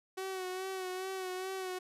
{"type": "tone with vibrato", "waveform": "sawtooth", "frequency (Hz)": 374.6, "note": "F#4", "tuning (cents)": 21, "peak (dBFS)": -33, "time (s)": [0.17, 1.79], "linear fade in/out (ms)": 10, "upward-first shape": "sine", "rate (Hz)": 2.4, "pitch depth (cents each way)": 37, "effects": ["resampled to 32000 Hz"]}